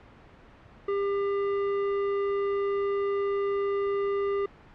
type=tone with tanh clipping; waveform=sine; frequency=399.6 Hz; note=G4; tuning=33 cents sharp; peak=-27 dBFS; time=0.88-4.46 s; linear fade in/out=5 ms; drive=16 dB; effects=pink hiss -52 dBFS RMS until 4.74 s + low-pass 2000 Hz 12 dB/octave